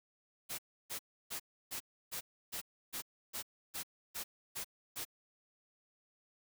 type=noise bursts; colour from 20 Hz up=white; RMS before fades=-41 dBFS; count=12; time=0.49-5.052 s; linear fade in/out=20 ms; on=96 ms; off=310 ms; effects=none